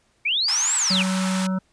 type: linear two-way sweep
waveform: sine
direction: up then down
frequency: 2200 to 8000 to 2200 Hz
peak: -19 dBFS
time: 0.25-1.03 s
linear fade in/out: 10 ms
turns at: 0.76 s
type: high-pass noise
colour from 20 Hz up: pink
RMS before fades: -30 dBFS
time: 0.48-1.47 s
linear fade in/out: 5 ms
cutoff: 800 Hz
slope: 96 dB/octave
type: harmonic tone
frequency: 187.9 Hz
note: F#3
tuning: 27 cents sharp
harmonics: 1 / 3 / 5 / 7 / 8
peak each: -21 / -34 / -38 / -36 / -42 dBFS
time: 0.9-1.59 s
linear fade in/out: 10 ms
effects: pink hiss -64 dBFS RMS until 1.72 s + resampled to 22050 Hz